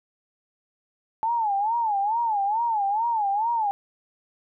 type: tone with vibrato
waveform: sine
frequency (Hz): 864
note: A5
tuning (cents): -32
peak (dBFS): -21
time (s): 1.23-3.71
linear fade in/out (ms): 0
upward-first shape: sine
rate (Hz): 2.3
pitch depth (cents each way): 160
effects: none